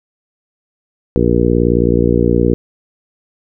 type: harmonic tone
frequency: 59 Hz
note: A#1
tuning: 22 cents sharp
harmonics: 1 / 2 / 3 / 4 / 5 / 6 / 7 / 8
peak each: -18 / -18 / -18 / -18 / -18 / -18 / -18 / -18 dBFS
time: 1.16-2.54 s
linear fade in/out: 0 ms
effects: none